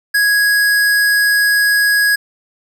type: tone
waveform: square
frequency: 1661.2 Hz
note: G#6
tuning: in tune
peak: -11 dBFS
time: 0.14-2.16 s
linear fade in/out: 10 ms
effects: none